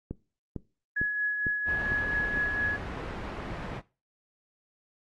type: click train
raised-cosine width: 3 ms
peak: -21 dBFS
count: 6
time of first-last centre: 0.11-2.372 s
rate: 2.21 Hz
type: tone with tremolo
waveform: sine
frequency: 1686 Hz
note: G#6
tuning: 26 cents sharp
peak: -24 dBFS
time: 0.96-2.77 s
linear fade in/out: 10 ms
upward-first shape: triangle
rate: 4.3 Hz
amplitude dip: 45%
type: low-pass noise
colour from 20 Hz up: pink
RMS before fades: -37 dBFS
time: 1.65-3.82 s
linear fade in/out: 50 ms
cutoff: 1900 Hz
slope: 12 dB/octave
effects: noise-tail reverb RT60 0.3 s tail -19 dB re dry + Opus 32 kbps